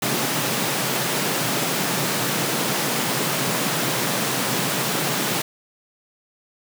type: high-pass noise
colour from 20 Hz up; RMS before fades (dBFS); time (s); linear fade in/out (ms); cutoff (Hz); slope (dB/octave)
pink; -23; 0.02-5.42; 5; 120; 96
effects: none